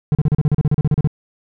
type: tone bursts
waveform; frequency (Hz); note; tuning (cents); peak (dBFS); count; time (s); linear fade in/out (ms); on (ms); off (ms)
triangle; 150; D3; +37; -9; 15; 0.12-1.074; 0; 30; 36
effects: none